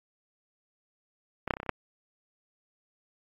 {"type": "clicks", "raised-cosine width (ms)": 0.5, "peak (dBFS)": [-17, -8, -14, -23, -21, -23, -29, -10], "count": 8, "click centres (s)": [1.477, 1.508, 1.538, 1.569, 1.601, 1.631, 1.663, 1.693], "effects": ["AAC 32 kbps"]}